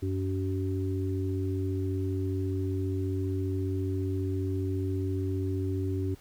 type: harmonic tone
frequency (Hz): 94.8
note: F#2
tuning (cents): +43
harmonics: 1 / 3 / 4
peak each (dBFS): -29 / -34 / -35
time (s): 0.02-6.15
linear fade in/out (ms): 10
effects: pink hiss -58 dBFS RMS until 6.2 s